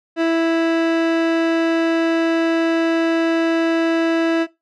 30% pulse tone, 329.6 Hz, E4, in tune, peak -12 dBFS, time 0.16-4.47 s, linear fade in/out 50 ms, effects noise-tail reverb RT60 0.2 s tail -19 dB re dry + low-pass 3000 Hz 12 dB/octave

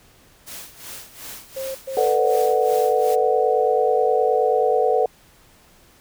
white noise with tremolo, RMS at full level -35 dBFS, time 0.46-3.16 s, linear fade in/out 20 ms, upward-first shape sine, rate 2.7 Hz, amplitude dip 80%
sine tone bursts, 533 Hz, C5, 32 cents sharp, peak -26 dBFS, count 3, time 1.56-2.37 s, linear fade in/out 10 ms, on 190 ms, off 120 ms
sine chord, B minor seventh, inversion third, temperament just, 444.5 / 493.9 / 592.7 / 740.8 Hz, A4 / B4 / D5 / F#5, +18 / 0 / +16 / +2 cents, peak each -20 / -20 / -25 / -21 dBFS, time 1.97-5.06 s, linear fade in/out 2 ms
effects pink hiss -53 dBFS RMS until 6 s

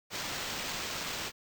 white noise with sample-and-hold, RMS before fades -37 dBFS, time 0.1-1.32 s, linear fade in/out 50 ms, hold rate 11025 Hz, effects none

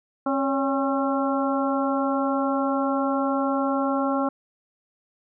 harmonic tone with a mistuned harmonic, 270.7 Hz, C#4, 41 cents flat, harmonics 1 / 2 / 3 / 4 / 5, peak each -24 / -27 / -29 / -30 / -31 dBFS, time 0.26-4.29 s, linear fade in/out 5 ms, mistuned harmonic 2, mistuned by +57 cents, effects none

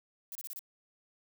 violet noise bursts, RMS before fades -42 dBFS, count 5, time 0.32-0.592 s, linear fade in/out 0 ms, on 32 ms, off 28 ms, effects none

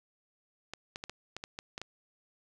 clicks, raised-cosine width 0.2 ms, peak -22 dBFS, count 9, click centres 0.736 / 0.959 / 1.039 / 1.096 / 1.366 / 1.439 / 1.589 / 1.779 / 1.816 s, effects none

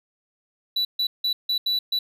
triangle tone bursts at uneven times, 3951 Hz, B7, in tune, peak -19 dBFS, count 6, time 0.76-0.85 / 0.99-1.07 / 1.24-1.33 / 1.49-1.58 / 1.66-1.79 / 1.92-1.99 s, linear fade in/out 5 ms, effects none

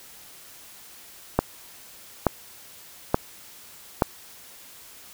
click train, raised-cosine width 1 ms, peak -3 dBFS, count 4, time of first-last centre 1.39-4.022 s, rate 1.14 Hz, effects white hiss -47 dBFS RMS until 5.13 s

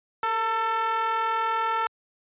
square ring-modulated tone, 220 Hz, A3, in tune, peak -21 dBFS, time 0.23-1.87 s, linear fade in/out 2 ms, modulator 1120 Hz, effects high-pass 80 Hz 12 dB/octave + resampled to 8000 Hz

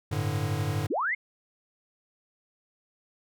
square chord, G suspended second, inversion none, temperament equal, 98 / 110 / 146.83 Hz, G2 / A2 / D3, 0 / 0 / 0 cents, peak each -32 dBFS, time 0.11-0.87 s, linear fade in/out 10 ms
sine linear sweep, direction up, 207.3 to 2200 Hz, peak -25 dBFS, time 0.9-1.15 s, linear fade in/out 10 ms
effects none

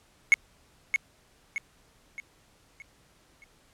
triangle tone with echo, 2189 Hz, C#7, 22 cents flat, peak -12 dBFS, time 0.32-0.34 s, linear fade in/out 0 ms, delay 620 ms, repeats 5, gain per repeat -7 dB, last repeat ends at 3.44 s, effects pink hiss -62 dBFS RMS until 3.73 s + low-pass 11000 Hz 12 dB/octave

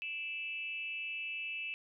sine tone with frequency modulation, 2637 Hz, E7, in tune, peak -37 dBFS, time 0.02-1.74 s, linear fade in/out 0 ms, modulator 283 Hz, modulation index 0.56, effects none

